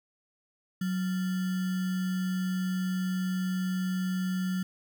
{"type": "tone with sample-and-hold", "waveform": "sine", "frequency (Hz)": 185, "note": "F#3", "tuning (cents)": 0, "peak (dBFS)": -27, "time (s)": [0.81, 4.63], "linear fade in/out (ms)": 5, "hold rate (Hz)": 1575, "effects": []}